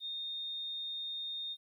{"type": "tone", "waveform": "sine", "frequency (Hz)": 3670, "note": "A#7", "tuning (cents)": -28, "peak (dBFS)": -37, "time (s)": [0, 1.57], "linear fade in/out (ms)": 50, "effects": ["12-bit"]}